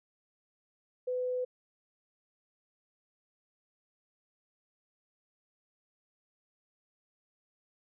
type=tone; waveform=sine; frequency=502 Hz; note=B4; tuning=28 cents sharp; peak=-30 dBFS; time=1.07-1.45 s; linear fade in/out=10 ms; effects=none